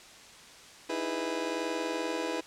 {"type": "chord", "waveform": "30% pulse", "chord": "E major seventh", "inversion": "third", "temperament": "just", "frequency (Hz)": [309, 329.6, 412, 494.4], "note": ["D#4", "E4", "G#4", "B4"], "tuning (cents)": [-12, 0, -14, 2], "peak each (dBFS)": [-36, -33, -36, -33], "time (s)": [0.89, 2.41], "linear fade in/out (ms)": 10, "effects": ["white hiss -51 dBFS RMS until 2.46 s", "low-pass 7000 Hz 12 dB/octave"]}